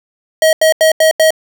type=tone bursts; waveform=square; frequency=635 Hz; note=D#5; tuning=35 cents sharp; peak=-7 dBFS; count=5; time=0.42-1.306 s; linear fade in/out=2 ms; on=110 ms; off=84 ms; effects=none